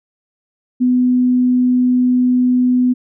sine tone, 250 Hz, B3, 21 cents sharp, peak -10 dBFS, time 0.8-2.94 s, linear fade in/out 20 ms, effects none

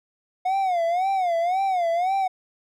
triangle tone with vibrato, 723 Hz, F#5, 40 cents flat, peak -18 dBFS, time 0.45-2.28 s, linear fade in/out 10 ms, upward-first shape sine, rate 1.9 Hz, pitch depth 140 cents each way, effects none

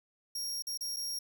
sawtooth tone with dropouts, 5588 Hz, F8, in tune, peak -32 dBFS, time 0.35-1.19 s, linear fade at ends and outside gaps 5 ms, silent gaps 0.623-0.669 / 0.775-0.808 / 0.963-0.967 s, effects none

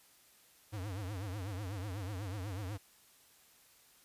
square tone with vibrato, 98 Hz, G2, in tune, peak -39 dBFS, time 0.72-2.78 s, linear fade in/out 20 ms, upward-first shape triangle, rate 8.1 Hz, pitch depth 210 cents each way, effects white hiss -64 dBFS RMS until 4.04 s + resampled to 32000 Hz

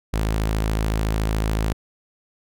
sawtooth tone, 53.8 Hz, A1, 38 cents flat, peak -16 dBFS, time 0.13-1.73 s, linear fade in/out 10 ms, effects none

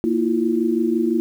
sine tone cluster, 232 / 323.6 / 349.5 Hz, A#3 / E4 / F4, -8 / -32 / +1 cents, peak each -21 dBFS, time 0.04-1.2 s, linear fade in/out 0 ms, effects 8-bit

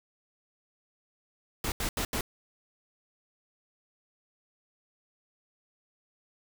pink noise bursts at uneven times, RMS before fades -31 dBFS, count 4, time 1.64-1.72 / 1.8-1.89 / 1.97-2.05 / 2.13-2.21 s, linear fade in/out 2 ms, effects none

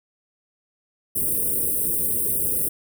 white band-stop noise, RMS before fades -23 dBFS, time 1.15-2.69 s, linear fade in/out 10 ms, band 530 to 8500 Hz, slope 96 dB/octave, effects none

